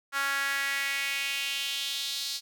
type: tone with high-pass filter sweep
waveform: sawtooth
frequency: 277.2 Hz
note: C#4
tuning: in tune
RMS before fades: -31 dBFS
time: 0.12-2.41 s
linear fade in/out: 50 ms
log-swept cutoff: 1400 to 4400 Hz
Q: 3.2
effects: none